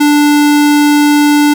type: tone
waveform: square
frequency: 293.7 Hz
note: D4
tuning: in tune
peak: -6 dBFS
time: 0-1.54 s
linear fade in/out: 10 ms
effects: none